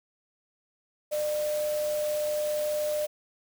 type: tone in noise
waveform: sine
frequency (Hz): 600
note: D5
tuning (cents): +37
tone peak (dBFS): -26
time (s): 1.11-3.07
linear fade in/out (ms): 20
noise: white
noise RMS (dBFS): -40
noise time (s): 1.11-3.07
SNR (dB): +11
effects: none